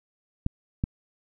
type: clicks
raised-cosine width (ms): 5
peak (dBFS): -12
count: 2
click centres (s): 0.464 / 0.839
effects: none